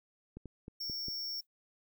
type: clicks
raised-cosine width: 3 ms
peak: -32 dBFS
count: 5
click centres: 0.37 / 0.457 / 0.681 / 0.898 / 1.084 s
type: tone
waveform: square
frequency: 5470 Hz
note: F8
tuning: 37 cents flat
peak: -37 dBFS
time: 0.8-1.41 s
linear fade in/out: 10 ms
type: noise with exponential decay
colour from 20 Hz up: violet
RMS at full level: -50 dBFS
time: 1.38-1.47 s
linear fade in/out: 2 ms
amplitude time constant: 19 ms
effects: none